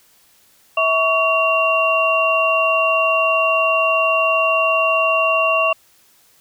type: tone cluster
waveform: sine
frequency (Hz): 648 / 1125 / 2760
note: E5 / C#6 / F7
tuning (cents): -30 / +25 / -21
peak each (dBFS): -18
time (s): 0.77-5.73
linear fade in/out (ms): 5
effects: white hiss -54 dBFS RMS until 6.4 s